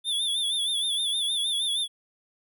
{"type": "tone with vibrato", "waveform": "square", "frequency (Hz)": 3490, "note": "A7", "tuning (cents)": -15, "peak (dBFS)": -25, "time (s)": [0.04, 1.88], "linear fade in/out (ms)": 50, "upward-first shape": "sine", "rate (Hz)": 6.4, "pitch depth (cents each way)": 76, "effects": []}